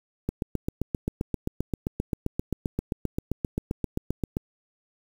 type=click train; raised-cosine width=3 ms; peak=-13 dBFS; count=32; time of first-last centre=0.29-4.369 s; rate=7.6 Hz; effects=7-bit